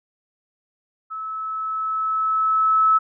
sine tone with level ramp, 1300 Hz, E6, 24 cents flat, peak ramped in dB -28 to -12 dBFS, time 1.1-2.99 s, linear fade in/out 20 ms, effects none

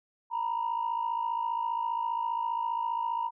sine tone pair together, 925 / 980 Hz, A#5 / B5, -14 / -14 cents, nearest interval minor second, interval 100 cents, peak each -29 / -31 dBFS, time 0.3-3.31 s, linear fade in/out 50 ms, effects tanh soft clip ceiling -23 dBFS

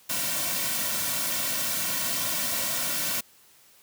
white noise with comb filter, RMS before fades -28 dBFS, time 0.09-3.21 s, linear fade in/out 10 ms, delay 2.4 ms, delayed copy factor -0.85, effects white hiss -57 dBFS RMS until 3.82 s + high-pass 60 Hz 12 dB/octave

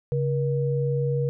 sine tone pair together, 138.59 / 477.3 Hz, C#3 / A#4, 0 / +41 cents, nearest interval octave + major sixth, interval 2141 cents, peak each -23 / -26 dBFS, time 0.12-1.29 s, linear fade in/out 0 ms, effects none

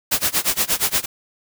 white noise with tremolo, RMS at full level -17 dBFS, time 0.11-1.06 s, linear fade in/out 10 ms, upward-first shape sine, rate 8.5 Hz, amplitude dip 95%, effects none

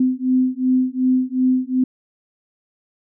sine beating tone pair, 255 / 257.7 Hz, C4 / C4, -44 / -26 cents, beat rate 2.7 Hz, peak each -18 dBFS, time 0-1.84 s, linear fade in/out 5 ms, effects none

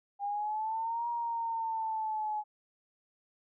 sine exponential two-way sweep, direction up then down, 802 to 948 to 843 Hz, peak -31 dBFS, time 0.19-2.44 s, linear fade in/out 50 ms, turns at 1.08 s, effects none

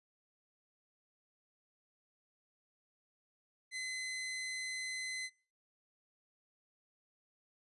sawtooth tone, 2040 Hz, C7, 44 cents flat, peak -35 dBFS, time 3.71-5.3 s, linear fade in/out 50 ms, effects noise-tail reverb RT60 0.4 s tail -24 dB re dry + resampled to 24000 Hz

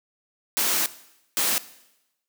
white noise bursts at uneven times, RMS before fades -23 dBFS, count 2, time 0.57-0.86 / 1.37-1.58 s, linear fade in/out 0 ms, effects noise-tail reverb RT60 0.9 s tail -17 dB re dry + high-pass 200 Hz 12 dB/octave

